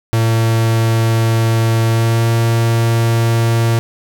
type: tone with pitch glide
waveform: 45% pulse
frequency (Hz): 113.6 to 115.39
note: A#2 to A#2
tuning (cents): -44 to -17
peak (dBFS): -11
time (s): 0.13-3.79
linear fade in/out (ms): 0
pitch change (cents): +27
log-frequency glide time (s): 1.88-2.29
effects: none